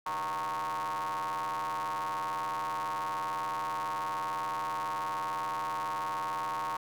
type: ring-modulated tone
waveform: 45% pulse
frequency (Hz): 87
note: F2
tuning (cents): -6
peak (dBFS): -29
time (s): 0.06-6.77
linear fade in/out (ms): 5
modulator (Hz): 1010
effects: none